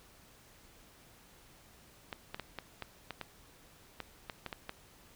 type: clicks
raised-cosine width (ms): 0.3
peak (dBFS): -23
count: 12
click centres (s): 2.128 / 2.345 / 2.397 / 2.587 / 2.823 / 3.107 / 3.213 / 4.003 / 4.298 / 4.463 / 4.528 / 4.694
effects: pink hiss -60 dBFS RMS until 5.15 s

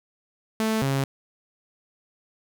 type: tone pair in turn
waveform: sawtooth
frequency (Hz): 220 / 136.37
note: A3 / C#3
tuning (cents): 0 / -28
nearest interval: minor sixth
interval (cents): 828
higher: first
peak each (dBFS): -18 / -18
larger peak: neither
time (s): 0.6-0.82 / 0.82-1.04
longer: neither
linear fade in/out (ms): 0
effects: none

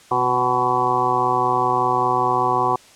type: harmonic tone with a mistuned harmonic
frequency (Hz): 125.1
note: B2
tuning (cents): +23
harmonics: 1 / 2 / 3 / 4 / 6 / 7 / 8 / 9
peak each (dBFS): -31 / -33 / -25 / -29 / -22 / -25 / -21 / -23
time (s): 0.11-2.76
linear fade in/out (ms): 5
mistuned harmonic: 3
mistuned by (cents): -23
effects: white hiss -48 dBFS RMS until 2.95 s + low-pass 8000 Hz 12 dB/octave

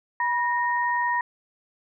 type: tone pair together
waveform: sine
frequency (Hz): 970.8 / 1855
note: B5 / A#6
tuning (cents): -30 / -9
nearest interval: major seventh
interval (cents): 1121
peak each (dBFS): -23 / -26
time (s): 0.2-1.21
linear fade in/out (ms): 2
effects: none

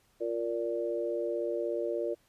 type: chord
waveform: sine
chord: Bb major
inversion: second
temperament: equal with one note detuned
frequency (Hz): 349.2 / 466.2 / 582.6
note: F4 / Bb4 / D5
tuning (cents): 0 / 0 / -14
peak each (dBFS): -34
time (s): 0.2-2.15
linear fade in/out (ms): 20
effects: pink hiss -68 dBFS RMS until 2.28 s + resampled to 32000 Hz

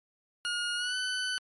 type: tone with pitch glide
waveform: 20% pulse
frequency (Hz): 1433 to 1503.4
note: F6 to F#6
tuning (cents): +44 to +27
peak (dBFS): -25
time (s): 0.45-1.38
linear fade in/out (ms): 0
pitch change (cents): +83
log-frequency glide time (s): 0.76-0.96
effects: MP3 48 kbps

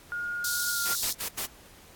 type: tone with pitch glide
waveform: sine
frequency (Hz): 1427 to 1400.9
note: F6 to F6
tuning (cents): +37 to +5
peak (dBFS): -30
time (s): 0.12-0.95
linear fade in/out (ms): 0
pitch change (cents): -32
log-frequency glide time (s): 0.72-0.79
type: high-pass noise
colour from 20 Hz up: pink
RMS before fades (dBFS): -31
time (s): 0.44-1.13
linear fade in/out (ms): 5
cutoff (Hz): 3900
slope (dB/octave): 48
type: noise bursts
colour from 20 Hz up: white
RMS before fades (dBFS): -32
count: 4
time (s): 0.85-1.462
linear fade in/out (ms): 10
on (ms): 90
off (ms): 84
effects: pink hiss -53 dBFS RMS until 1.95 s + AAC 64 kbps

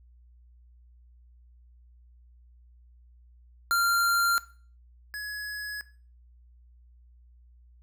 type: tone pair in turn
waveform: square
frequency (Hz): 1386 / 1684.4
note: F6 / G#6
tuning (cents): -14 / +24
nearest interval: minor third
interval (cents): 338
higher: second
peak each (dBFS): -22 / -34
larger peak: first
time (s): 3.71-4.38 / 5.14-5.81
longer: neither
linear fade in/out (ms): 0
effects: noise-tail reverb RT60 0.4 s tail -17 dB re dry + added 60 Hz sine -53 dBFS peak until 7.82 s

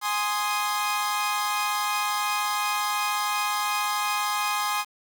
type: chord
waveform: sawtooth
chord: Ab major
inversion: none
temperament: equal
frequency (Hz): 830.6 / 1046.5 / 1244.5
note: Ab5 / C6 / Eb6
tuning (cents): 0 / 0 / 0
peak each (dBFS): -25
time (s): 0.01-4.85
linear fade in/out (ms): 50
effects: 8-bit

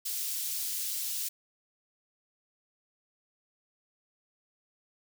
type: high-pass noise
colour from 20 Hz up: white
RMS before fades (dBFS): -34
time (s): 0.05-1.29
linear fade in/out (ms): 10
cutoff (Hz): 4100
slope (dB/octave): 12
effects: none

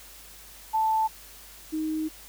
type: tone pair in turn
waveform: sine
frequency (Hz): 880 / 312.8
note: A5 / D#4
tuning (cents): 0 / +9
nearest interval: octave + tritone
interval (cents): 1791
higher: first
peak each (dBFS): -21 / -26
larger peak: first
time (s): 0.73-1.08 / 1.72-2.09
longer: second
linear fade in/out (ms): 20
effects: added 50 Hz sine -54 dBFS peak until 2.28 s + white hiss -48 dBFS RMS until 2.28 s

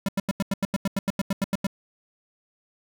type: tone bursts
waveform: square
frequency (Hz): 196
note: G3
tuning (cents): 0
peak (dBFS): -22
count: 15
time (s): 0.06-1.668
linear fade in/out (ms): 2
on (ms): 26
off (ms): 87
effects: none

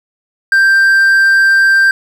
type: tone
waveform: triangle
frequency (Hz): 1576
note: G6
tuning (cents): +9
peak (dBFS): -4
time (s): 0.52-1.91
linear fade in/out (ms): 2
effects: none

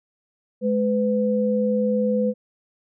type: tone pair together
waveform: sine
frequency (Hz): 211.2 / 502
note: G#3 / B4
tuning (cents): +29 / +28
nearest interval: octave + minor third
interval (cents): 1499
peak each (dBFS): -21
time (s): 0.61-2.34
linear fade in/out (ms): 50
effects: none

